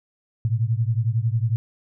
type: beating tone pair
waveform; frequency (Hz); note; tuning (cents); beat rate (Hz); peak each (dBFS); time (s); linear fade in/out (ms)
sine; 110 / 121; A2 / B2; 0 / -35; 11; -21 / -23; 0.45-1.56; 0
effects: none